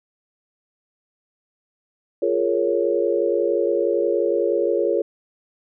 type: chord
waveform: sine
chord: Bb minor seventh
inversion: second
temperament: equal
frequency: 349.2 / 415.3 / 466.2 / 554.4 Hz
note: F4 / Ab4 / Bb4 / Db5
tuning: 0 / 0 / 0 / 0 cents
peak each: -23 dBFS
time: 2.22-5.02 s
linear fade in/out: 5 ms
effects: none